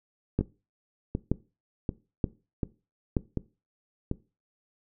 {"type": "two click trains", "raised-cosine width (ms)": 3, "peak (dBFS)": [-11, -15], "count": [4, 6], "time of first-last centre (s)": [[0.39, 3.168], [0.41, 4.114]], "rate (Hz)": [1.08, 1.35], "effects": ["noise-tail reverb RT60 0.3 s tail -19 dB re dry"]}